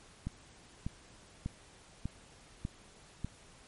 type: click train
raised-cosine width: 5 ms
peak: -23 dBFS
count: 6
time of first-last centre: 0.27-3.246 s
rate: 1.68 Hz
effects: pink hiss -58 dBFS RMS until 3.67 s + MP3 48 kbps